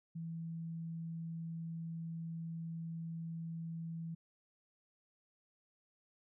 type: tone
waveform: sine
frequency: 164.81 Hz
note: E3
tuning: in tune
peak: -40 dBFS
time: 0.15-4.15 s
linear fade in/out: 10 ms
effects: none